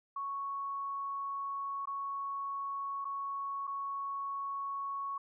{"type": "tone with dropouts", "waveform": "sine", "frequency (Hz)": 1108.7, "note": "C#6", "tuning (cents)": 0, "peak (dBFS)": -35, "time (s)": [0.16, 5.18], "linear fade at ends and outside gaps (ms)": 5, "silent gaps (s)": [[1.856, 1.872], [3.046, 3.051], [3.671, 3.675]], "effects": []}